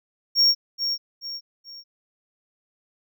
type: tone with echo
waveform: triangle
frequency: 5540 Hz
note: F8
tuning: 15 cents flat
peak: -13 dBFS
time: 0.35-0.55 s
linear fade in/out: 50 ms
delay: 430 ms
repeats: 3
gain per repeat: -8 dB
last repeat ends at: 1.84 s
effects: none